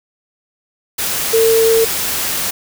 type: tone in noise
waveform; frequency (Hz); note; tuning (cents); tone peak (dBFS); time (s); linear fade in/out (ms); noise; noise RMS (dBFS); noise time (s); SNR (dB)
sine; 451.2; A4; +44; -9; 1.33-1.85; 10; white; -19; 0.98-2.51; +7
effects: none